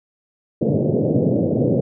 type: band-pass noise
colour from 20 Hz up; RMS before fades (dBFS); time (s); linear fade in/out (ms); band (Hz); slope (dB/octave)
pink; -18; 0.61-1.81; 10; 110 to 580; 48
effects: none